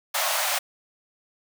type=high-pass noise; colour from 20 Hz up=pink; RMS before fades=-25 dBFS; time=0.14-0.59 s; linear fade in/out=10 ms; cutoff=560 Hz; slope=96 dB/octave; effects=none